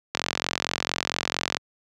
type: click train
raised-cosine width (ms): 0.2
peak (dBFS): -5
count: 64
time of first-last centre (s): 0.15-1.569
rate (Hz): 44.4
effects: high-pass 100 Hz 12 dB/octave